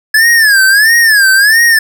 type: tone with vibrato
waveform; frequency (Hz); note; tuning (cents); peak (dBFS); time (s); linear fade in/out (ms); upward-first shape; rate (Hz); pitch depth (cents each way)
square; 1700; G#6; +40; -5; 0.14-1.79; 5; sine; 1.5; 170
effects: none